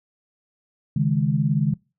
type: chord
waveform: sine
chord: C# suspended second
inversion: none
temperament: equal with one note detuned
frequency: 137.63 / 155.56 / 207.7 Hz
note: C#3 / D#3 / G#3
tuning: -12 / 0 / 0 cents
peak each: -22 / -21 / -24 dBFS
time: 0.96-1.74 s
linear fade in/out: 5 ms
effects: noise-tail reverb RT60 0.3 s tail -24 dB re dry

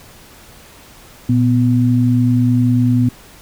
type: tone pair together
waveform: sine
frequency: 118.11 / 248.4 Hz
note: A#2 / B3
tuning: +23 / +10 cents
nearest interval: octave + minor second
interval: 1287 cents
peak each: -13 dBFS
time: 1.29-3.09 s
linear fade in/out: 5 ms
effects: pink hiss -42 dBFS RMS until 3.41 s

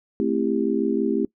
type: chord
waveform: sine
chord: A minor seventh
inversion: none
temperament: just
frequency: 220 / 264 / 330 / 396 Hz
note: A3 / C4 / E4 / G4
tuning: 0 / +16 / +2 / +18 cents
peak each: -25 dBFS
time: 0.2-1.25 s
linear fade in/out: 0 ms
effects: noise-tail reverb RT60 0.1 s tail -22 dB re dry

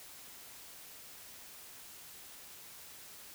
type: silence
effects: white hiss -52 dBFS RMS until 3.34 s

